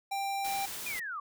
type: tone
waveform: square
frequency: 789 Hz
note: G5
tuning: 11 cents sharp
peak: -32 dBFS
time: 0.11-0.66 s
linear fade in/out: 10 ms
type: noise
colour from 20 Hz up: white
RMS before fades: -40 dBFS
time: 0.44-1 s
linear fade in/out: 10 ms
type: linear sweep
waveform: sine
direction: down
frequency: 2489 to 1108.7 Hz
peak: -35 dBFS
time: 0.86-1.2 s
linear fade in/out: 5 ms
effects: none